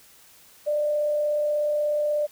sine tone with frequency modulation, 595 Hz, D5, 22 cents sharp, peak -21 dBFS, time 0.66-2.27 s, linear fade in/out 20 ms, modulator 36.5 Hz, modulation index 0.23, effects white hiss -53 dBFS RMS until 2.31 s

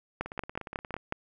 two click trains, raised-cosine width 0.5 ms, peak -24 / -15 dBFS, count 13 / 6, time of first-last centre 0.26-0.966 / 0.21-1.124 s, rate 17 / 5.47 Hz, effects none

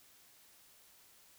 silence, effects white hiss -63 dBFS RMS until 1.38 s

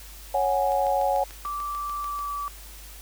sine chord, C# suspended fourth, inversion none, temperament just, 554.4 / 739.2 / 831.5 Hz, C#5 / F#5 / G#5, 0 / -2 / +2 cents, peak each -25 dBFS, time 0.34-1.24 s, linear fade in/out 5 ms
click train, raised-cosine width 0.2 ms, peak -25 dBFS, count 11, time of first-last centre 0.72-2.191 s, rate 6.8 Hz
sine tone with pitch glide, 1166 to 1153.3 Hz, D6 to D6, -13 to -32 cents, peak -28 dBFS, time 1.45-2.48 s, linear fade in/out 0 ms, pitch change -19 cents, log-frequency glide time 1.98-2.29 s
effects added 50 Hz sine -43 dBFS peak until 3.01 s + white hiss -46 dBFS RMS until 3.01 s

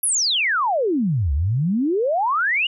sine exponential two-way sweep, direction down then up, 11660 to 66.3 to 2963 Hz, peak -17 dBFS, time 0.03-2.67 s, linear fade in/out 5 ms, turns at 1.33 s, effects none

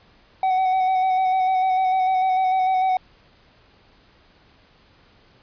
triangle tone with vibrato, 751 Hz, F#5, 26 cents sharp, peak -15 dBFS, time 0.43-2.97 s, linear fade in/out 2 ms, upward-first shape square, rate 6.7 Hz, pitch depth 18 cents each way, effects pink hiss -55 dBFS RMS until 5.42 s + resampled to 11025 Hz

